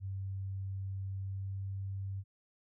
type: tone with pitch glide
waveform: sine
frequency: 96.6 to 97.27 Hz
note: G2 to G2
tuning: -25 to -13 cents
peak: -36 dBFS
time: 0-2.24 s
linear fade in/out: 50 ms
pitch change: +12 cents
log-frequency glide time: 1.18-1.62 s
effects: none